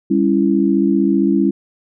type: chord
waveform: sine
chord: C# diminished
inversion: second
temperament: just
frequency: 199.57 / 277.2 / 332.6 Hz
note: G3 / C#4 / E4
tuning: +31 / 0 / +16 cents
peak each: -16 dBFS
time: 0.1-1.51 s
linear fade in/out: 10 ms
effects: none